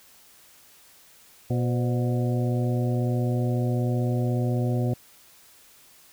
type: harmonic tone with a mistuned harmonic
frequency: 121.5 Hz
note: B2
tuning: 28 cents flat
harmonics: 1 / 2 / 3 / 4 / 5 / 6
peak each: -23 / -29 / -33 / -35 / -37 / -39 dBFS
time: 1.5-4.94 s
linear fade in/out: 5 ms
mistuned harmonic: 4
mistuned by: +88 cents
effects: white hiss -54 dBFS RMS until 6.12 s